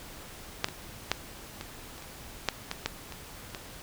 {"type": "clicks", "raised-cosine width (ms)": 0.2, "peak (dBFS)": [-7, -20, -7, -21, -28, -29, -7, -14, -10, -23, -19], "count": 11, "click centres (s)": [0.644, 0.686, 1.116, 1.611, 1.98, 2.023, 2.487, 2.714, 2.86, 3.123, 3.548], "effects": ["pink hiss -46 dBFS RMS until 3.82 s"]}